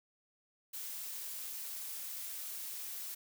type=noise; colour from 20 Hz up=blue; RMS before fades=-43 dBFS; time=0.73-3.15 s; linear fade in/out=10 ms; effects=none